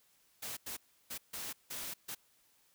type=noise bursts at uneven times; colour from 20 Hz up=white; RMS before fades=-42 dBFS; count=6; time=0.42-0.57 / 0.66-0.77 / 1.1-1.18 / 1.33-1.53 / 1.7-1.94 / 2.08-2.15 s; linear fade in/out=10 ms; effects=white hiss -70 dBFS RMS until 2.74 s